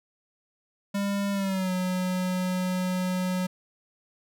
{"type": "tone with pitch glide", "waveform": "square", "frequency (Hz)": [200, 183.4], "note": ["G3", "F#3"], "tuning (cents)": [35, -15], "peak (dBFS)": -26, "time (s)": [0.94, 3.47], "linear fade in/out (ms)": 10, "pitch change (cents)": -150, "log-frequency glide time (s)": [1.32, 1.72], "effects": []}